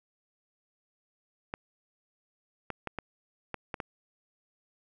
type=clicks; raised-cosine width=0.5 ms; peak=-19 dBFS; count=7; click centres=1.539 / 2.703 / 2.873 / 2.987 / 3.543 / 3.742 / 3.802 s; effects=none